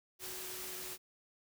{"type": "tone in noise", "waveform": "sine", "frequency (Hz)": 370, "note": "F#4", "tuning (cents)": 0, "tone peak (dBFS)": -52, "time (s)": [0.19, 0.98], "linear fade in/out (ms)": 50, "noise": "white", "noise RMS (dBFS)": -44, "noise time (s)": [0.19, 0.98], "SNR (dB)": -11, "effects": []}